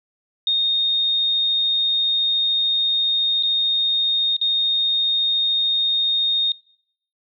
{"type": "tone with dropouts", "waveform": "sine", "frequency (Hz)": 3693, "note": "A#7", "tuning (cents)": -17, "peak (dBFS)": -16, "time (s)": [0.47, 6.52], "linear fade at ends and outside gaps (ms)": 2, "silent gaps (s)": [[3.427, 3.433], [4.366, 4.413]], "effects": ["noise-tail reverb RT60 0.7 s tail -26 dB re dry"]}